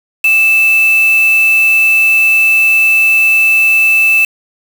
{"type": "tone with quantisation", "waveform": "sine", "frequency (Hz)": 2637, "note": "E7", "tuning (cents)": 0, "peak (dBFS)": -6, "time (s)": [0.24, 4.25], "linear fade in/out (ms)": 5, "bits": 3, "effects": []}